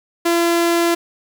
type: tone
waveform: sawtooth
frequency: 340 Hz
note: F4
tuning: 46 cents flat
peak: -10 dBFS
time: 0.25-0.95 s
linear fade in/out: 10 ms
effects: 7-bit